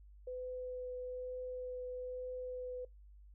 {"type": "tone with vibrato", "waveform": "sine", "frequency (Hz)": 503, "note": "B4", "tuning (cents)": 32, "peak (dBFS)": -40, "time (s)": [0.27, 2.85], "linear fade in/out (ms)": 5, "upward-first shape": "triangle", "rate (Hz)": 1.1, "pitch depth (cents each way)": 9, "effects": ["noise-tail reverb RT60 0.2 s tail -23 dB re dry", "added 50 Hz sine -55 dBFS peak until 3.34 s"]}